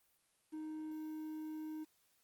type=tone with quantisation; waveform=triangle; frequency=311.1 Hz; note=D#4; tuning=in tune; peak=-40 dBFS; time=0.52-1.85 s; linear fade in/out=20 ms; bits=11; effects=white hiss -75 dBFS RMS until 2.23 s + Opus 32 kbps